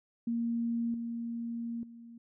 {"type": "tone with level steps", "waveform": "sine", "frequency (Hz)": 233.2, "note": "A#3", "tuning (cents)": 1, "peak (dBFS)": [-29, -34, -47], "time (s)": [0.27, 2.18], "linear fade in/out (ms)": 5, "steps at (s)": [0.94, 1.83], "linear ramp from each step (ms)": 2, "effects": []}